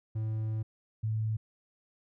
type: tone pair in turn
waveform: triangle / sine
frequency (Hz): 109.6 / 109.6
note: A2 / A2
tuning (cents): -6 / -6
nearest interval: unison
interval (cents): 0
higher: neither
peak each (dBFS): -28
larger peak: neither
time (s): 0.15-0.63 / 1.03-1.37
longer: first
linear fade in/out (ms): 10
effects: none